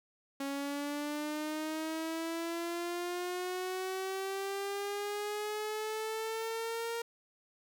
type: linear sweep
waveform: sawtooth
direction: up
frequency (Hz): 275.2 to 466.2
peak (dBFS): -31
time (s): 0.4-7.02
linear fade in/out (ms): 5
effects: none